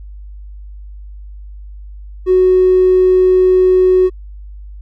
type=tone; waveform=triangle; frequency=369.8 Hz; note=F#4; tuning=1 cent flat; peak=-3 dBFS; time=2.26-4.1 s; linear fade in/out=50 ms; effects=tanh soft clip ceiling -4 dBFS + added 50 Hz sine -29 dBFS peak until 4.81 s